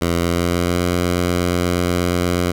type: tone with pitch glide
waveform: 10% pulse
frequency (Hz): 85.5 to 88.36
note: F2 to F2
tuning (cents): -36 to +21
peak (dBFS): -8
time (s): 0.01-2.52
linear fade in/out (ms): 10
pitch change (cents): +57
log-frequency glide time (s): 0.17-0.81
effects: none